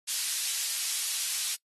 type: high-pass noise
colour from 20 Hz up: pink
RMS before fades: -31 dBFS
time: 0.07-1.56 s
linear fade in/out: 20 ms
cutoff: 4100 Hz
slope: 12 dB/octave
effects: noise-tail reverb RT60 0.1 s tail -23 dB re dry + AAC 32 kbps

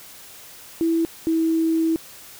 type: tone pair in turn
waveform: sine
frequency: 329.6 / 324.7 Hz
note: E4 / E4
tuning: 0 / -26 cents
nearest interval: unison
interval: 26 cents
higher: first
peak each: -17 dBFS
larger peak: neither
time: 0.81-1.05 / 1.27-1.96 s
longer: second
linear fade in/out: 0 ms
effects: white hiss -43 dBFS RMS until 2.39 s

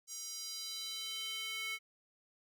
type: tone with high-pass filter sweep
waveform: square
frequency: 440 Hz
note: A4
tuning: in tune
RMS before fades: -42 dBFS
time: 0.07-1.79 s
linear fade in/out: 50 ms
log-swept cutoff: 6300 to 2200 Hz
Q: 3.1
effects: none

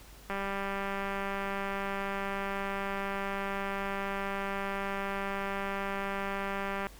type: click train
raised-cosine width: 0.5 ms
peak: -20 dBFS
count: 1295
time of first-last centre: 0.3-6.869 s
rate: 197 Hz
effects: added 50 Hz sine -51 dBFS peak until 6.99 s + pink hiss -54 dBFS RMS until 6.99 s

